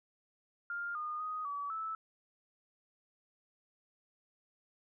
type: tone with pitch steps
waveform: sine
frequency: 1402 / 1222 / 1248 / 1143 / 1311 Hz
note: F6 / D#6 / D#6 / D6 / E6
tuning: +6 / -32 / +5 / -47 / -10 cents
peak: -36 dBFS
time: 0.7-1.95 s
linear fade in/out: 2 ms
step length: 250 ms
effects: none